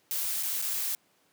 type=noise with dropouts; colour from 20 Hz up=blue; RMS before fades=-31 dBFS; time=0.11-0.95 s; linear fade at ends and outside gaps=0 ms; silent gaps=0.427-0.432 / 0.616-0.623 s; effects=pink hiss -67 dBFS RMS until 1.32 s + high-pass 200 Hz 12 dB/octave